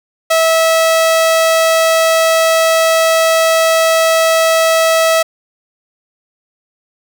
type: tone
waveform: sawtooth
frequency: 650 Hz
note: E5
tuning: 24 cents flat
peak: -5 dBFS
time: 0.3-5.23 s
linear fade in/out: 10 ms
effects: none